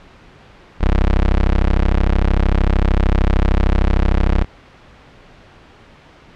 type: tone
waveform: 25% pulse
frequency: 33.2 Hz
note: C1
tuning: 26 cents sharp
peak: -8 dBFS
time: 0.8-4.45 s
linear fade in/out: 20 ms
effects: pink hiss -44 dBFS RMS until 6.35 s + low-pass 3000 Hz 12 dB/octave